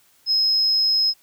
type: tone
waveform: sine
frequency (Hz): 5130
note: E8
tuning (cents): -48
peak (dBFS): -15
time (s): 0.26-1.14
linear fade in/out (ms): 50
effects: tanh soft clip ceiling -11 dBFS + white hiss -58 dBFS RMS until 1.22 s